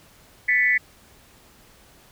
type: tone with amplitude modulation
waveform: sine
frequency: 1987 Hz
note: B6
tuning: 10 cents sharp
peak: -12 dBFS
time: 0.48-0.78 s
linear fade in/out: 10 ms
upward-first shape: sine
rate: 228 Hz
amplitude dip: 100%
effects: pink hiss -53 dBFS RMS until 2.11 s